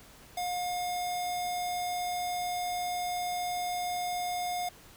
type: tone with notch filter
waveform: square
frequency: 715 Hz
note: F5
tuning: 41 cents sharp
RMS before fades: -33 dBFS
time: 0.37-4.69 s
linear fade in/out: 5 ms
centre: 1400 Hz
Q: 0.69
effects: pink hiss -54 dBFS RMS until 4.96 s